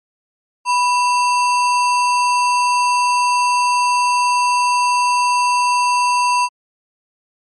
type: tone with sample-and-hold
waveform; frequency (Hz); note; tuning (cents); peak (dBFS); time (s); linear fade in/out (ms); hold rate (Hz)
sine; 984; B5; -7; -12; 0.65-6.49; 50; 3675
effects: low-pass 10000 Hz 12 dB/octave + MP3 48 kbps